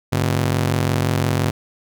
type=ring-modulated tone; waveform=sawtooth; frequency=123.5 Hz; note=B2; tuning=in tune; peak=-10 dBFS; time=0.12-1.51 s; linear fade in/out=10 ms; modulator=22.9 Hz; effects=none